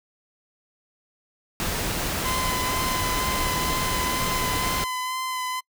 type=noise; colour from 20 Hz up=pink; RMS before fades=-27 dBFS; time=1.6-4.84 s; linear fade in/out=0 ms
type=tone with vibrato; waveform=sawtooth; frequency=1021 Hz; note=C6; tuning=43 cents flat; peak=-23 dBFS; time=2.24-5.61 s; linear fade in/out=20 ms; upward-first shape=sine; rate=2.1 Hz; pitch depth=19 cents each way
effects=noise-tail reverb RT60 0.1 s tail -26 dB re dry